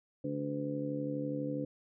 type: harmonic tone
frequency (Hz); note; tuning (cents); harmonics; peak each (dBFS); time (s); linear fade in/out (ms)
72.2; D2; -29; 2 / 3 / 4 / 5 / 6 / 7; -40 / -45 / -36 / -49 / -49 / -39; 0.24-1.65; 5
effects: none